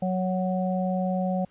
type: harmonic tone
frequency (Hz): 185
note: F#3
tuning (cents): 0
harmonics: 1 / 3 / 4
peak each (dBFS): -25 / -30 / -31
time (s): 0.02-1.45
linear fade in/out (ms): 5
effects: pink hiss -62 dBFS RMS until 1.5 s + resampled to 8000 Hz